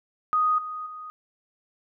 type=tone with level steps; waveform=sine; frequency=1244.5 Hz; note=D#6; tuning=in tune; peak=-19 / -31 / -36 dBFS; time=0.33-1.1 s; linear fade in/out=0 ms; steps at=0.58 / 0.86 s; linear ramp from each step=5 ms; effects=none